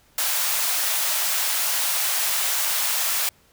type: high-pass noise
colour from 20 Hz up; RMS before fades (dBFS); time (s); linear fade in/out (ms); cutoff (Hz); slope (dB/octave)
white; -23; 0.18-3.29; 2; 630; 24
effects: pink hiss -58 dBFS RMS until 3.52 s